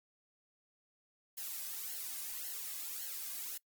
blue noise with flanger, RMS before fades -42 dBFS, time 1.37-3.58 s, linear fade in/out 10 ms, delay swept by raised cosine 0.82 to 2.22 ms, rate 1.8 Hz, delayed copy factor -0.7, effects noise-tail reverb RT60 0.1 s tail -22 dB re dry + Opus 48 kbps

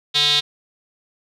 square tone with band-pass filter, 146.83 Hz, D3, in tune, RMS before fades -17 dBFS, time 0.14-0.41 s, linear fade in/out 20 ms, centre 3700 Hz, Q 7.7, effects none

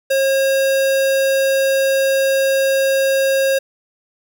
square tone, 540 Hz, C#5, 45 cents flat, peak -14 dBFS, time 0.1-3.59 s, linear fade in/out 10 ms, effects none

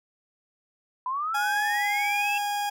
sine linear sweep, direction up, 987.8 to 2694 Hz, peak -26 dBFS, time 1.06-2.38 s, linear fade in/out 2 ms
40% pulse tone with pitch glide, 830.6 to 820.6 Hz, G#5 to G#5, 0 to -21 cents, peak -25 dBFS, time 1.34-2.7 s, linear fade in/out 10 ms, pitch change -21 cents, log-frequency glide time 1.61-1.92 s
effects none

